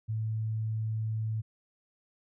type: tone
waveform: sine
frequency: 110 Hz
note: A2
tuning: in tune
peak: -29 dBFS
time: 0.08-1.42 s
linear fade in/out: 20 ms
effects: none